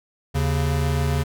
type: tone pair together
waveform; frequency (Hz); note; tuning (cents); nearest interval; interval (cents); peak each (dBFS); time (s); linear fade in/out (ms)
square; 78 / 138.89; D#2 / C#3; +5 / +4; minor seventh; 999; -23; 0.34-1.24; 20
effects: none